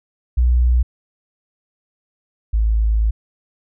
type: tone pair in turn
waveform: sine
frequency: 61 / 54.34 Hz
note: B1 / A1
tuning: -21 / -21 cents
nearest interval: major second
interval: 200 cents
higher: first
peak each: -11 / -13 dBFS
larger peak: first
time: 0.37-0.83 / 2.53-3.11 s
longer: second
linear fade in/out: 10 ms
effects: none